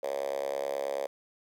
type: tone with high-pass filter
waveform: 5% pulse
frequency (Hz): 69.3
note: C#2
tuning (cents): 0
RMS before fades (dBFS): -33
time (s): 0.03-1.07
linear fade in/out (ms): 5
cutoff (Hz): 540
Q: 6.6
effects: none